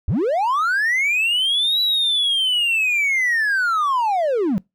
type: linear two-way sweep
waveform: triangle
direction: up then down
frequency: 57.2 to 3951 to 171.6 Hz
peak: -14 dBFS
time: 0.08-4.58 s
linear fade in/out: 0 ms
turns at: 1.81 s
effects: noise-tail reverb RT60 0.2 s tail -25 dB re dry + tanh soft clip ceiling -10 dBFS